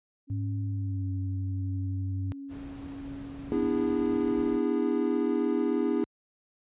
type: tone with tremolo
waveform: sine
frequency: 277.2 Hz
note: C#4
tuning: in tune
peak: -37 dBFS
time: 0.27-3.68 s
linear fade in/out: 50 ms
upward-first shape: triangle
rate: 1.5 Hz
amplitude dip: 30%
type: tone with pitch glide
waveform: sine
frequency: 103.83 to 96.32 Hz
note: G#2 to G2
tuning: 0 to -30 cents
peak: -28 dBFS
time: 0.3-2.32 s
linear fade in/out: 0 ms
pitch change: -130 cents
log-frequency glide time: 0.6-1.11 s
type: noise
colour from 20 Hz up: brown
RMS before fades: -41 dBFS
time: 2.48-4.6 s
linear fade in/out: 50 ms
type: chord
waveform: triangle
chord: E dominant seventh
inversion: second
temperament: equal with one note detuned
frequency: 246.9 / 293.7 / 329.6 / 407.9 Hz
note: B3 / D4 / E4 / G#4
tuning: 0 / 0 / 0 / -31 cents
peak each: -28 dBFS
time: 3.52-6.04 s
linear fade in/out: 0 ms
effects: high-pass 60 Hz 12 dB/octave + resampled to 8000 Hz